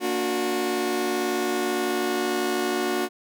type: chord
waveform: sawtooth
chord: Bb augmented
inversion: none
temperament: just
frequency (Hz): 233.1 / 291.4 / 364.2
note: Bb3 / D4 / F#4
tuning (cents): 0 / -13 / -27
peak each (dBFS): -27 / -26 / -21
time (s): 0-3.09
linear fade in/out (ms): 50
effects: none